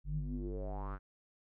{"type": "tone with low-pass filter sweep", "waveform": "square", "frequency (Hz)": 49, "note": "G1", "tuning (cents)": 0, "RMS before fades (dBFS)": -39, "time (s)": [0.04, 0.99], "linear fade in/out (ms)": 50, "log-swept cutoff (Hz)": [110, 1500], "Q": 5.9, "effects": []}